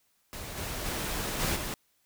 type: noise with level steps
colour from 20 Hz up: pink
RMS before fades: -40 / -36 / -33 / -29 / -35 dBFS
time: 0.33-1.74 s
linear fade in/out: 0 ms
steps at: 0.56 / 0.84 / 1.39 / 1.55 s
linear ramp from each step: 20 ms
effects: white hiss -71 dBFS RMS until 2.05 s